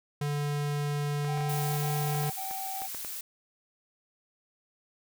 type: tone with pitch glide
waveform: square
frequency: 145.7 to 146.71 Hz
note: D3 to D3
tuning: -13 to -1 cents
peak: -29 dBFS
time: 0.21-2.3 s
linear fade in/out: 5 ms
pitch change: +12 cents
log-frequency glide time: 1.65-1.75 s
type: clicks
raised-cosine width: 0.5 ms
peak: -27 dBFS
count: 9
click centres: 1.247 / 1.376 / 1.408 / 2.148 / 2.236 / 2.511 / 2.819 / 2.947 / 3.048 s
type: tone bursts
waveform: triangle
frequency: 770 Hz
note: G5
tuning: 31 cents flat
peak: -34 dBFS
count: 3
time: 1.27-2.874 s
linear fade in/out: 20 ms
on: 510 ms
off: 37 ms
type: noise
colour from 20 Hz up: blue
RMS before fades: -38 dBFS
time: 1.49-3.21 s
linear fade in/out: 5 ms
effects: none